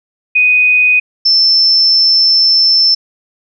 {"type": "tone pair in turn", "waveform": "sine", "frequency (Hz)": [2492, 5314], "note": ["D#7", "E8"], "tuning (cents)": [2, 13], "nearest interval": "octave + minor second", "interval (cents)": 1311, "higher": "second", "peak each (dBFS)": [-6, -6], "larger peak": "neither", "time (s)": [[0.35, 1], [1.25, 2.95]], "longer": "second", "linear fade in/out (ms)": 10, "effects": []}